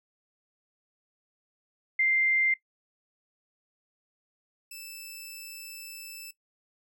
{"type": "tone pair in turn", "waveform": ["sine", "10% pulse"], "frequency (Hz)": [2093, 2637], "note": ["C7", "E7"], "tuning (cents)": [0, 0], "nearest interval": "major third", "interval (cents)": 400, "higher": "second", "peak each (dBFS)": [-22, -32], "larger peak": "first", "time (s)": [[1.99, 2.54], [4.71, 6.31]], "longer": "second", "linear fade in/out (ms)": 5, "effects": ["noise-tail reverb RT60 0.1 s tail -17 dB re dry"]}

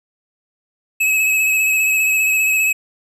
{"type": "tone with vibrato", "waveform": "square", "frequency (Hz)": 2573, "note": "E7", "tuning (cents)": -43, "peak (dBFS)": -14, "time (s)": [1, 2.73], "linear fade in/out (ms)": 10, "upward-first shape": "sine", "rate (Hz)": 15, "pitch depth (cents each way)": 25, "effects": []}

